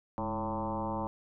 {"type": "tone with frequency modulation", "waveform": "sine", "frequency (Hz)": 554.4, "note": "C#5", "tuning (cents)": 0, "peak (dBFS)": -31, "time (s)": [0.18, 1.07], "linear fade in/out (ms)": 0, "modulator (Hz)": 115, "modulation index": 4.2, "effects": []}